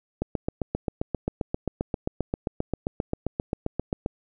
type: click train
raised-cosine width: 2 ms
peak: -12 dBFS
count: 30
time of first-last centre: 0.22-4.061 s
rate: 7.55 Hz
effects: none